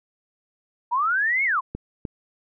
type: linear two-way sweep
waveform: sine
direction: up then down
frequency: 916 to 2229 to 956 Hz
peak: -19 dBFS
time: 0.91-1.61 s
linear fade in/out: 20 ms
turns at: 1.44 s
type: clicks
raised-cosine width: 3 ms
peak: -17 dBFS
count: 2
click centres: 1.75 / 2.052 s
effects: none